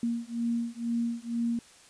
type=beating tone pair; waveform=sine; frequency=233.1 / 235.2 Hz; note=A#3 / A#3; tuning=0 / +16 cents; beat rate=2.1 Hz; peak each=-31 dBFS; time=0.03-1.59 s; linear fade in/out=2 ms; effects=white hiss -55 dBFS RMS until 1.89 s + resampled to 22050 Hz